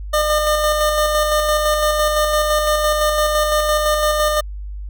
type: tone with tremolo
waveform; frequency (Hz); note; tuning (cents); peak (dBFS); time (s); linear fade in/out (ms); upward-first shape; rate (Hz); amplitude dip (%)
25% pulse; 605; D#5; -49; -10; 0.13-4.41; 10; square; 5.9; 30
effects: added 50 Hz sine -26 dBFS peak until 4.89 s